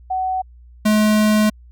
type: tone pair in turn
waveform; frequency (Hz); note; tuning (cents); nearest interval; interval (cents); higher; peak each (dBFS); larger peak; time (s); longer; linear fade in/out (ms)
sine / square; 750 / 213.3; F#5 / G#3; +23 / +46; octave + minor seventh; 2177; first; -18 / -13; second; 0.1-0.42 / 0.85-1.5; second; 10
effects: added 60 Hz sine -41 dBFS peak until 1.71 s